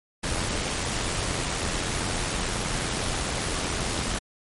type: noise with amplitude modulation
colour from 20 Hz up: pink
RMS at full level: -26 dBFS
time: 0.23-4.19 s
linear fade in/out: 10 ms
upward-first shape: sine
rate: 87.3 Hz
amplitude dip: 40%
effects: MP3 48 kbps